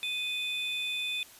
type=tone pair together; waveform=triangle; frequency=2493 / 3526 Hz; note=D#7 / A7; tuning=+3 / +3 cents; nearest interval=tritone; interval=600 cents; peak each=-32 / -32 dBFS; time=0.03-1.23 s; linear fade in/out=0 ms; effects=white hiss -53 dBFS RMS until 1.39 s + resampled to 32000 Hz